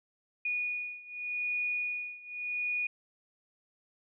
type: beating tone pair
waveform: sine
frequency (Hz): 2457 / 2457.85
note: D#7 / D#7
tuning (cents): -22 / -22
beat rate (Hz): 0.85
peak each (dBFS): -34 / -36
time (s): 0.45-2.87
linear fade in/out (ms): 5
effects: none